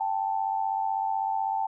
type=tone pair together; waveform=sine; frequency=784 / 880 Hz; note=G5 / A5; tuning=0 / 0 cents; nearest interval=major second; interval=200 cents; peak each=-28 dBFS; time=0-1.67 s; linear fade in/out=10 ms; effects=none